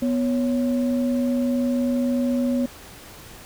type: tone pair together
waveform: sine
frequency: 246.9 / 554.3 Hz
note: B3 / C#5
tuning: 0 / 0 cents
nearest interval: octave + major second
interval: 1400 cents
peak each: -19 / -27 dBFS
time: 0.02-2.66 s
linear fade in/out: 5 ms
effects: tanh soft clip ceiling -12 dBFS + pink hiss -43 dBFS RMS until 3.45 s